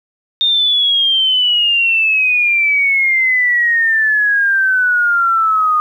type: exponential sweep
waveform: sine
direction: down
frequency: 3663 to 1226 Hz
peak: -10 dBFS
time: 0.41-5.8 s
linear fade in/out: 0 ms
effects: 8-bit